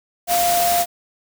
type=tone in noise; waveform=sine; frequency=698.5 Hz; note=F5; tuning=in tune; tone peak=-16 dBFS; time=0.27-0.86 s; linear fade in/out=50 ms; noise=white; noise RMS=-22 dBFS; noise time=0.27-0.86 s; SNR=+3 dB; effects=none